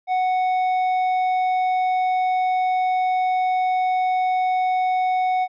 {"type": "tone with tanh clipping", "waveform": "sine", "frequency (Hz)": 740, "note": "F#5", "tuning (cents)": 0, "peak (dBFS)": -19, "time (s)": [0.07, 5.48], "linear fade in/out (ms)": 50, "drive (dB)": 7, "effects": []}